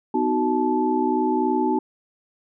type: tone cluster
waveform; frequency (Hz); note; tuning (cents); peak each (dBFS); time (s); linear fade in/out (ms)
sine; 250.7 / 311.7 / 374.9 / 870; B3 / D#4 / F#4 / A5; +26 / +3 / +23 / -20; -24; 0.14-1.79; 5
effects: none